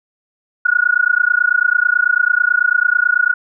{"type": "tone with amplitude modulation", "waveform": "sine", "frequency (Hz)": 1453, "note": "F#6", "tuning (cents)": -32, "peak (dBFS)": -7, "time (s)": [0.65, 3.34], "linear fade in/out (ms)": 10, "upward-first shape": "sine", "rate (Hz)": 29.1, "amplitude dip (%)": 100, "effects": []}